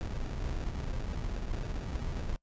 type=noise with sample-and-hold; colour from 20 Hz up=brown; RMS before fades=-35 dBFS; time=0.01-2.36 s; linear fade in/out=0 ms; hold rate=1050 Hz; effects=noise-tail reverb RT60 0.1 s tail -23 dB re dry + resampled to 16000 Hz